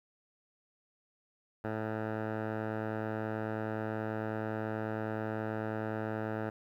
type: tone with low-pass filter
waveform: 10% pulse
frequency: 109.3 Hz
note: A2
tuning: 11 cents flat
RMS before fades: -36 dBFS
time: 1.64-6.5 s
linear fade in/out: 5 ms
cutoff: 1300 Hz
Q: 1.8
effects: 11-bit